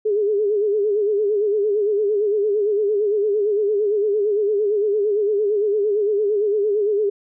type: tone with vibrato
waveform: sine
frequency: 415.3 Hz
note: G#4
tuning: in tune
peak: -16 dBFS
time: 0.05-7.1 s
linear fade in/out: 10 ms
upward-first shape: sine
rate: 8.8 Hz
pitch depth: 80 cents each way
effects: none